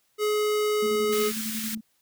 square tone, 422.1 Hz, G#4, 28 cents sharp, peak -23 dBFS, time 0.18-1.32 s, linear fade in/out 50 ms
sine tone with tremolo, 220 Hz, A3, in tune, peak -30 dBFS, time 0.82-1.81 s, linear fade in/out 10 ms, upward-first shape square, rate 11 Hz, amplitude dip 45%
white high-pass noise, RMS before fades -33 dBFS, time 1.12-1.75 s, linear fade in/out 5 ms, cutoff 1400 Hz, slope 24 dB/octave
effects white hiss -69 dBFS RMS until 2.01 s

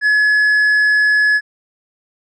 sine tone with tanh clipping, 1700 Hz, G#6, 40 cents sharp, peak -11 dBFS, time 0.01-1.41 s, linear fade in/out 50 ms, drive 4 dB, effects none

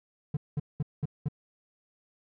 triangle tone bursts, 146.8 Hz, D3, in tune, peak -24 dBFS, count 5, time 0.34-1.285 s, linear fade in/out 5 ms, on 29 ms, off 200 ms, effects none

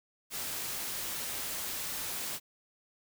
white noise, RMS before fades -37 dBFS, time 0.3-2.4 s, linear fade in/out 50 ms, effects none

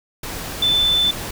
sine tone in noise, 3520 Hz, A7, in tune, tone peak -14 dBFS, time 0.62-1.11 s, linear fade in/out 5 ms, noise pink, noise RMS -29 dBFS, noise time 0.23-1.31 s, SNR +12 dB, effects none

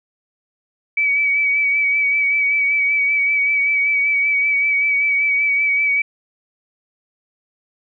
sine tone with vibrato, 2280 Hz, C#7, 48 cents sharp, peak -14 dBFS, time 0.97-6.02 s, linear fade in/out 5 ms, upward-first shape sine, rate 5.2 Hz, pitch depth 29 cents each way, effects none

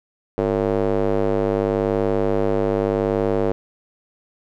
square tone with band-pass filter, 50.4 Hz, G1, 49 cents sharp, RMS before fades -20 dBFS, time 0.38-3.52 s, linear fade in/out 0 ms, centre 470 Hz, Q 2.2, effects none

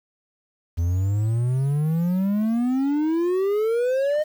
triangle exponential sweep, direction up, 82.41 to 620 Hz, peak -17 dBFS, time 0.77-4.24 s, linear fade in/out 20 ms, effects 8-bit

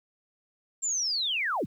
sine linear sweep, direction down, 7459 to 58.4 Hz, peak -26 dBFS, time 0.82-1.66 s, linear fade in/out 20 ms, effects 10-bit

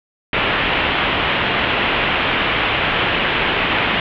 white low-pass noise, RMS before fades -18 dBFS, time 0.33-4 s, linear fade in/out 2 ms, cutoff 3200 Hz, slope 48 dB/octave, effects none

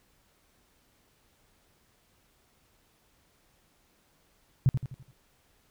sine tone with echo, 130.81 Hz, C3, in tune, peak -17 dBFS, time 4.66-4.69 s, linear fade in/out 0 ms, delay 84 ms, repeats 5, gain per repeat -7 dB, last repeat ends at 5.11 s, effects pink hiss -67 dBFS RMS until 5.7 s

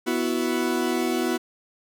40% pulse chord, B suspended fourth, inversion none, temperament equal, 246.9 / 329.6 / 370 Hz, B3 / E4 / F#4, 0 / 0 / 0 cents, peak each -26 dBFS, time 0.06-1.38 s, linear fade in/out 20 ms, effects none

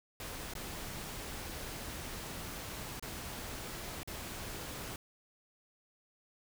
pink noise with dropouts, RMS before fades -43 dBFS, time 0.2-4.96 s, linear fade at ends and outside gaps 1 ms, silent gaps 0.537-0.552 / 2.996-3.025 / 4.032-4.075 s, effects none

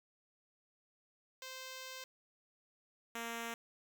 5% pulse tone pair in turn, 520 / 231.6 Hz, C5 / A#3, -11 / -11 cents, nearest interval octave + major second, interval 1400 cents, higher first, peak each -34 / -29 dBFS, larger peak second, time 1.42-2.04 / 3.15-3.54 s, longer first, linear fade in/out 2 ms, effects 11-bit

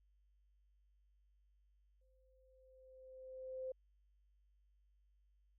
sine tone with exponential growth, 519 Hz, C5, 14 cents flat, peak -40 dBFS, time 2.01-3.72 s, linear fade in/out 5 ms, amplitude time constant 370 ms, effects added 50 Hz sine -70 dBFS peak until 5.58 s

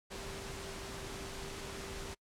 sine tone in noise, 391 Hz, G4, 4 cents flat, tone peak -49 dBFS, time 0.1-2.15 s, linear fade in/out 20 ms, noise pink, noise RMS -44 dBFS, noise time 0.1-2.15 s, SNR -8 dB, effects noise-tail reverb RT60 0.1 s tail -26 dB re dry + low-pass 9000 Hz 12 dB/octave

